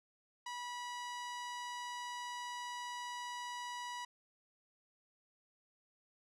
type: tone with low-pass filter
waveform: sawtooth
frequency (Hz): 975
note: B5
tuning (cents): -23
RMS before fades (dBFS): -44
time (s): 0.46-4.05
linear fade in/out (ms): 5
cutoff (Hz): 7500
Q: 0.83
effects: none